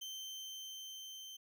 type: tone with level ramp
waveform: 30% pulse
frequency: 3108 Hz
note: G7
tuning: 16 cents flat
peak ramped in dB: -40 to -45 dBFS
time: 0.01-1.37 s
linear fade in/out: 10 ms
effects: none